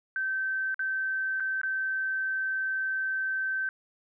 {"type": "tone with dropouts", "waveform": "sine", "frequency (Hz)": 1547, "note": "G6", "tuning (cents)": -23, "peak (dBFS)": -27, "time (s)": [0.16, 3.69], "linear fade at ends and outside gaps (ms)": 1, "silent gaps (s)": [[0.744, 0.793], [1.4, 1.404], [1.615, 1.633]], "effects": []}